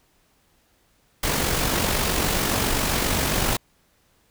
pink noise with amplitude modulation, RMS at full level -21 dBFS, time 1.23-3.57 s, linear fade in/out 5 ms, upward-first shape sine, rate 47.5 Hz, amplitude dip 40%, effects pink hiss -63 dBFS RMS until 4.3 s

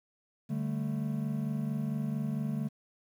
triangle chord, D suspended fourth, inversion none, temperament just, 146.83 / 195.78 / 220.2 Hz, D3 / G3 / A3, 0 / -2 / +2 cents, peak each -32 / -36 / -32 dBFS, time 0.49-2.69 s, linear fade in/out 20 ms, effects 10-bit

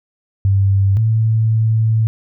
sine tone pair in turn, 98 / 111.13 Hz, G2 / A2, 0 / +18 cents, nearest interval major second, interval 218 cents, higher second, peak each -10 / -11 dBFS, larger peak first, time 0.45-0.97 / 0.97-2.07 s, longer second, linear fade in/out 0 ms, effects none

